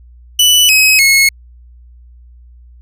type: tone with pitch steps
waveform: sawtooth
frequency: 2974 / 2545 / 2177 Hz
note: F#7 / D#7 / C#7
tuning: +8 / +39 / -32 cents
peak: -3 dBFS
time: 0.39-1.29 s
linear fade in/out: 5 ms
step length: 300 ms
effects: added 60 Hz sine -37 dBFS peak until 2.81 s